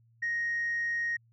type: tone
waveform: sine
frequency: 1871 Hz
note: A#6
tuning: 6 cents sharp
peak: -27 dBFS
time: 0.22-1.17 s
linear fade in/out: 10 ms
effects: tanh soft clip ceiling -25 dBFS + added 115 Hz sine -61 dBFS peak until 1.32 s